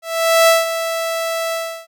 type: tone with ADSR envelope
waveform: sawtooth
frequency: 659.3 Hz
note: E5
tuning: in tune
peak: -4 dBFS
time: 0.02-1.87 s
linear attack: 460 ms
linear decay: 170 ms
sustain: -11 dB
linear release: 340 ms
effects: none